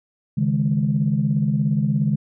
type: chord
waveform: sine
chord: C# suspended second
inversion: none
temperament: equal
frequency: 138.59 / 155.56 / 207.7 Hz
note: C#3 / D#3 / G#3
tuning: 0 / 0 / 0 cents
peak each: -21 / -21 / -21 dBFS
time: 0.37-2.16 s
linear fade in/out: 10 ms
effects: tanh soft clip ceiling -8 dBFS